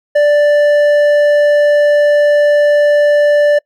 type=tone with hard clipping; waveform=sine; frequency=587.3 Hz; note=D5; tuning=in tune; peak=-8 dBFS; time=0.15-3.59 s; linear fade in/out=10 ms; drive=6 dB; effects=noise-tail reverb RT60 0.1 s tail -26 dB re dry